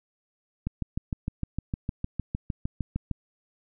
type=click train; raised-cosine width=5 ms; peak=-16 dBFS; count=17; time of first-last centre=0.67-3.113 s; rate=6.55 Hz; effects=none